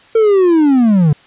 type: linear sweep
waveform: triangle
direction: down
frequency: 457.9 to 140 Hz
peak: -5 dBFS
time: 0.15-1.13 s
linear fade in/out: 5 ms
effects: white hiss -45 dBFS RMS until 1.26 s + resampled to 8000 Hz